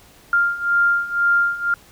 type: beating tone pair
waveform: sine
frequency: 1396.9 / 1398.9 Hz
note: F6 / F6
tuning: 0 / +2 cents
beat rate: 2 Hz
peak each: -20 / -17 dBFS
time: 0.33-1.74 s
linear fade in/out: 2 ms
effects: pink hiss -49 dBFS RMS until 1.91 s